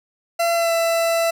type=tone with pitch glide; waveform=40% pulse; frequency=678 to 666.7 Hz; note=E5 to E5; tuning=+49 to +19 cents; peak=-16 dBFS; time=0.39-1.31 s; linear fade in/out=10 ms; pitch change=-30 cents; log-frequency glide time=0.54-0.73 s; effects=none